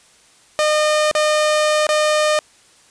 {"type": "tone with dropouts", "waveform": "sawtooth", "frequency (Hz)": 609, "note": "D#5", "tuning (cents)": -37, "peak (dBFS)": -10, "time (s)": [0.59, 2.39], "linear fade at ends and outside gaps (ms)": 0, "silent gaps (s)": [[1.113, 1.151], [1.868, 1.89]], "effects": ["white hiss -51 dBFS RMS until 2.9 s", "resampled to 22050 Hz"]}